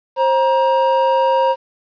triangle tone pair together, 530.9 / 946 Hz, C5 / A#5, +25 / +25 cents, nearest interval minor seventh, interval 1000 cents, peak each -13 dBFS, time 0.16-1.56 s, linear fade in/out 50 ms, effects resampled to 11025 Hz + 8-bit

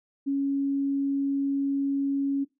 sine tone, 277.2 Hz, C#4, in tune, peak -23 dBFS, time 0.26-2.45 s, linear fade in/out 20 ms, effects noise-tail reverb RT60 0.2 s tail -18 dB re dry

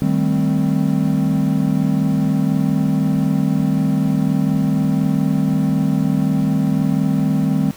triangle chord, A half-diminished seventh, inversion second, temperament equal, 155.56 / 196 / 220 / 261.6 Hz, Eb3 / G3 / A3 / C4, 0 / 0 / 0 / 0 cents, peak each -17 / -17 / -21 / -18 dBFS, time 0.02-7.71 s, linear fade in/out 0 ms, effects pink hiss -41 dBFS RMS until 7.76 s

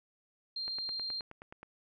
sine tone, 4186 Hz, C8, in tune, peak -35 dBFS, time 0.56-1.21 s, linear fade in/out 5 ms
click train, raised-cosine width 0.5 ms, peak -32 dBFS, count 10, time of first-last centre 0.68-1.63 s, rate 9.47 Hz
effects none

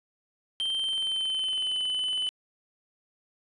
triangle tone with pitch glide, 3136 to 3020 Hz, G7 to F#7, 0 to +35 cents, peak -25 dBFS, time 0.6-2.29 s, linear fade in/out 0 ms, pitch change -65 cents, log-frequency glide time 0.74-1.83 s
click train, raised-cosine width 0.3 ms, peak -31 dBFS, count 37, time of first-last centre 0.61-2.269 s, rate 21.7 Hz
effects resampled to 24000 Hz

